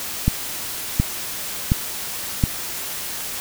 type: click train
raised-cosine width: 5 ms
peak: -3 dBFS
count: 4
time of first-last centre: 0.28-2.438 s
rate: 1.39 Hz
effects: white hiss -29 dBFS RMS until 3.4 s